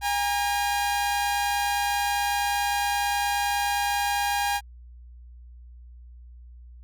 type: tone pair together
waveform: sawtooth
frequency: 812.5 / 942 Hz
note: G#5 / A#5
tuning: -38 / +18 cents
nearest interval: minor third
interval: 256 cents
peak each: -20 / -28 dBFS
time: 0.01-4.61 s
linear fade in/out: 50 ms
effects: added 60 Hz sine -43 dBFS peak until 6.83 s